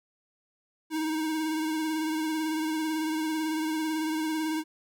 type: tone with vibrato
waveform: square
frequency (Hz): 314.3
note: D#4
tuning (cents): +18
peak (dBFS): -28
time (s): 0.9-4.64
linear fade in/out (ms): 50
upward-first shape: triangle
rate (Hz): 18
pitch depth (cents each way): 40
effects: none